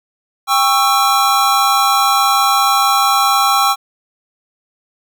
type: chord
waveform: square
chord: C# diminished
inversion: second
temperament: just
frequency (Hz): 798.3 / 1108.7 / 1330.5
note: G5 / C#6 / E6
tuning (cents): +31 / 0 / +16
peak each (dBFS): -16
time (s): 0.47-3.76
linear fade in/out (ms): 50
effects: none